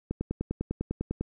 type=click train; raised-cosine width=3 ms; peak=-17 dBFS; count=12; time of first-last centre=0.11-1.21 s; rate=10 Hz; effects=none